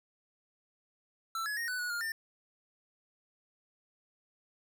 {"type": "tone with pitch steps", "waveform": "square", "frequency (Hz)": [1334, 1693, 1859, 1495, 1463, 1412, 1799], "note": ["E6", "G#6", "A#6", "F#6", "F#6", "F6", "A6"], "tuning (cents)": [20, 33, -5, 17, -20, 19, 38], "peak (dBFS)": -34, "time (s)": [1.35, 2.12], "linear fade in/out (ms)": 2, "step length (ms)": 110, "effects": []}